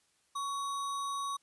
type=tone with sample-and-hold; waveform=sine; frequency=1117 Hz; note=C#6; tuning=13 cents sharp; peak=-33 dBFS; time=0.35-1.37 s; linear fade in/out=10 ms; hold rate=4900 Hz; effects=white hiss -72 dBFS RMS until 1.42 s + resampled to 24000 Hz